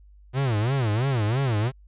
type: tone with vibrato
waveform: 45% pulse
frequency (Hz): 120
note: B2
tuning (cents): -49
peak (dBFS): -21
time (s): 0.33-1.72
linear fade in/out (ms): 50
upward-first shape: sine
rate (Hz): 3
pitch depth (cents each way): 260
effects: added 50 Hz sine -48 dBFS peak until 1.87 s + resampled to 8000 Hz